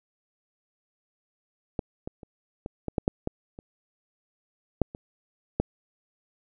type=clicks; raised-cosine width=2 ms; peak=-14 / -20 / -30 / -20 / -17 / -11 / -8 / -14 / -28 / -7 / -25 / -9 dBFS; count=12; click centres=1.792 / 2.075 / 2.232 / 2.661 / 2.883 / 2.982 / 3.079 / 3.274 / 3.589 / 4.817 / 4.949 / 5.6 s; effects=none